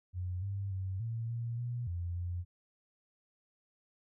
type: tone with pitch steps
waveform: sine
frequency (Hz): 90.5 / 98.8 / 94.7 / 114.3 / 117.1 / 120.7 / 87 / 88.2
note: F#2 / G2 / F#2 / A#2 / A#2 / B2 / F2 / F2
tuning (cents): -38 / +14 / +41 / -34 / +8 / -39 / -6 / +18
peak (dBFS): -34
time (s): 0.13-2.45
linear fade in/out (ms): 50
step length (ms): 290
effects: none